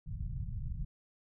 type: low-pass noise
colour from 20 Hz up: pink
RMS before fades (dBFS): -38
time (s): 0.06-0.85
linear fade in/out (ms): 10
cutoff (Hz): 170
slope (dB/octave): 48
effects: none